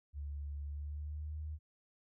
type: tone with pitch glide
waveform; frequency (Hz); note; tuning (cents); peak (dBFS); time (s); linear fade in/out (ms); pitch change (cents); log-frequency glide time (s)
sine; 72 to 76.72; D2 to D#2; -34 to -24; -39; 0.13-1.59; 50; +110; 0.64-1.38
effects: none